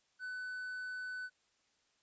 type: tone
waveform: triangle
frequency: 1500 Hz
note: F#6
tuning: 23 cents sharp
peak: -38 dBFS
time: 0.19-1.3 s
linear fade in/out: 50 ms
effects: white hiss -75 dBFS RMS until 2.02 s + resampled to 16000 Hz